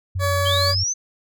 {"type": "tone with vibrato", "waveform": "sine", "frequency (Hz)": 92.5, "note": "F#2", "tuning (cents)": 0, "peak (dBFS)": -21, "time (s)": [0.15, 0.84], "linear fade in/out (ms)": 10, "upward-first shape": "sine", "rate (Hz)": 3.8, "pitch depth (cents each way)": 16}
{"type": "tone", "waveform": "20% pulse", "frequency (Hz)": 567, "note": "C#5", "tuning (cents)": 39, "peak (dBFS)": -15, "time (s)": [0.19, 0.75], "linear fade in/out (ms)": 50}
{"type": "linear sweep", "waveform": "sine", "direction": "up", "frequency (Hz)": [3045, 6272], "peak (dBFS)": -20, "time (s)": [0.45, 0.94], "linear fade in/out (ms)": 20}
{"effects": []}